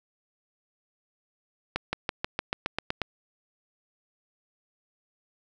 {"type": "accelerating click train", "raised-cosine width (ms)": 0.3, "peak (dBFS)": -11, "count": 10, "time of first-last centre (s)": [1.76, 3.017], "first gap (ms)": 170, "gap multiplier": 0.95, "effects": []}